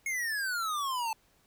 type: exponential sweep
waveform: square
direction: down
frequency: 2189 to 871 Hz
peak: -31 dBFS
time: 0.06-1.13 s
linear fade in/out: 2 ms
effects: pink hiss -67 dBFS RMS until 1.46 s